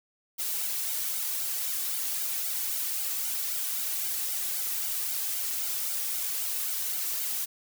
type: noise with flanger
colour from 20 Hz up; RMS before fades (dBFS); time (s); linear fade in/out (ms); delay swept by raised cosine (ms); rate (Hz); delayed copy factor
blue; -31; 0.38-7.46; 20; 1.3 to 2.7; 3.8; +0.85
effects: none